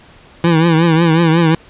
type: tone with vibrato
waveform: 25% pulse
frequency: 164.81 Hz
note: E3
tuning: in tune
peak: -5 dBFS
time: 0.44-1.55 s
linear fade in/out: 2 ms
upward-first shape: triangle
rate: 5.5 Hz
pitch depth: 94 cents each way
effects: pink hiss -43 dBFS RMS until 1.69 s + resampled to 8000 Hz